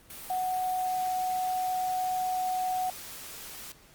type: tone in noise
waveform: sine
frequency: 740 Hz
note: F#5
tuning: in tune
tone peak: -27 dBFS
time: 0.3-2.9 s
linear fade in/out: 2 ms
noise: white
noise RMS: -43 dBFS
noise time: 0.1-3.72 s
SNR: +13 dB
effects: pink hiss -57 dBFS RMS until 3.94 s + Opus 32 kbps